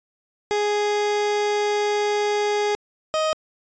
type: tone pair in turn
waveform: 30% pulse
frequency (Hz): 415.3 / 626.3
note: G#4 / D#5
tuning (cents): 0 / +11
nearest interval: perfect fifth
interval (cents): 711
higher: second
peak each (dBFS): -17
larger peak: neither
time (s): 0.51-2.75 / 3.14-3.33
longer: first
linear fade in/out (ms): 0
effects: resampled to 16000 Hz